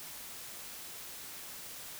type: silence
effects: white hiss -46 dBFS RMS until 1.99 s